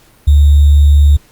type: tone with sample-and-hold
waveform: sine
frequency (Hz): 72.5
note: D2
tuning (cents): -22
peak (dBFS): -3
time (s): 0.27-1.17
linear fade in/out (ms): 10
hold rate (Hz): 3675
effects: pink hiss -47 dBFS RMS until 1.31 s + Opus 48 kbps